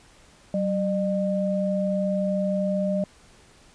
sine tone pair together, 190.56 / 605 Hz, G3 / D#5, -49 / -49 cents, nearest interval octave + minor sixth, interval 2000 cents, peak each -24 / -25 dBFS, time 0.54-3.04 s, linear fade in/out 2 ms, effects pink hiss -54 dBFS RMS until 3.74 s + resampled to 22050 Hz

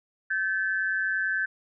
sine tone pair together, 1542.1 / 1731 Hz, G6 / A6, -29 / -29 cents, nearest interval major second, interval 200 cents, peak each -26 / -29 dBFS, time 0.3-1.46 s, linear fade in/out 10 ms, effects none

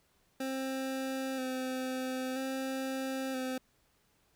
25% pulse tone with vibrato, 261.6 Hz, C4, in tune, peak -30 dBFS, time 0.4-3.58 s, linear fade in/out 5 ms, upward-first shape square, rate 0.51 Hz, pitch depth 22 cents each way, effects pink hiss -71 dBFS RMS until 4.35 s

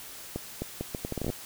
accelerating click train, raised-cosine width 2 ms, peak -18 dBFS, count 13, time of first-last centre 0.36-1.301 s, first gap 260 ms, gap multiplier 0.73, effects white hiss -44 dBFS RMS until 1.45 s

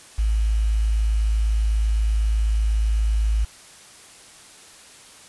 sine tone with quantisation, 54 Hz, A1, 32 cents flat, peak -17 dBFS, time 0.18-3.45 s, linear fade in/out 10 ms, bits 7, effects white hiss -46 dBFS RMS until 5.28 s + resampled to 24000 Hz

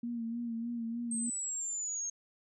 sine tone with vibrato, 233.1 Hz, A#3, in tune, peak -34 dBFS, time 0.03-1.3 s, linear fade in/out 5 ms, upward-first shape sine, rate 3.3 Hz, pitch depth 43 cents each way
sine linear sweep, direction down, 8372 to 6440 Hz, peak -34 dBFS, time 1.11-2.1 s, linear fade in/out 5 ms
effects none

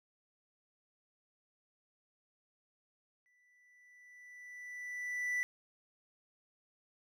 triangle tone with exponential growth, 1975.5 Hz, B6, in tune, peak -29 dBFS, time 3.26-5.43 s, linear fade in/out 0 ms, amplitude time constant 470 ms, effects none

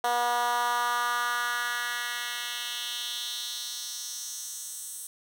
10% pulse tone with high-pass filter sweep, 241 Hz, B3, 42 cents flat, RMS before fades -31 dBFS, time 0.04-5.07 s, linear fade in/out 2 ms, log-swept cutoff 690 to 8900 Hz, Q 2.2, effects none

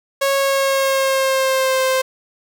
sawtooth tone with pitch glide, 550 to 522.7 Hz, C#5 to C5, -14 to -2 cents, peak -11 dBFS, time 0.21-2.02 s, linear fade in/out 10 ms, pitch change -88 cents, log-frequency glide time 0.35-1.83 s, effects none

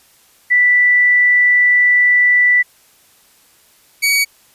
sine / sawtooth tone pair in turn, 1972 / 2258 Hz, B6 / C#7, -3 / +31 cents, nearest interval major second, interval 234 cents, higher second, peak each -8 dBFS, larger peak neither, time 0.5-2.63 / 4.02-4.25 s, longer first, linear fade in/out 20 ms, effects white hiss -51 dBFS RMS until 4.54 s + resampled to 32000 Hz

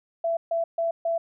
sine tone bursts, 668 Hz, E5, 23 cents sharp, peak -22 dBFS, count 4, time 0.24-1.18 s, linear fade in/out 5 ms, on 130 ms, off 140 ms, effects none

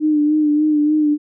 sine tone with vibrato, 301.6 Hz, D4, 46 cents sharp, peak -12 dBFS, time 0-1.18 s, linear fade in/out 50 ms, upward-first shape sine, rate 3.4 Hz, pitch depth 35 cents each way, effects none

